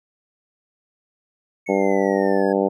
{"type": "exponential sweep", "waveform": "triangle", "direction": "down", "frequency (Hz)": [2217, 1661.2], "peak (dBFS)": -30, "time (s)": [1.66, 2.53], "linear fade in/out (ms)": 10}
{"type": "harmonic tone", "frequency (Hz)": 97.8, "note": "G2", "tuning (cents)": -4, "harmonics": [2, 3, 4, 5, 6, 7, 8, 9], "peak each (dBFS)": [-24, -24, -22, -22, -24, -29, -29, -31], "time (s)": [1.68, 2.69], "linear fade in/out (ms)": 20}
{"effects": []}